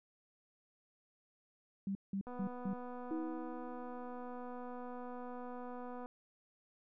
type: tone bursts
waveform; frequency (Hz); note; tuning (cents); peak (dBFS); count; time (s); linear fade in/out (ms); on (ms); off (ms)
sine; 196; G3; 0; -35; 4; 1.87-2.734; 2; 81; 180
type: click train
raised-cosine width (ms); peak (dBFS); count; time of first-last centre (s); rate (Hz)
1; -35; 937; 2.27-6.059; 247
type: tone with exponential decay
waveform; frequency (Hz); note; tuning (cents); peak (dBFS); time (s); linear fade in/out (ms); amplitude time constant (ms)
sine; 320.3; E4; -50; -35; 3.11-4.54; 1; 310
effects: none